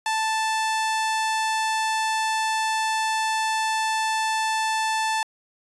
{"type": "tone", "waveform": "sawtooth", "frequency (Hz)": 880, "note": "A5", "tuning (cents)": 0, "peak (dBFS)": -18, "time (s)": [0.06, 5.23], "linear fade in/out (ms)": 2, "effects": ["resampled to 24000 Hz"]}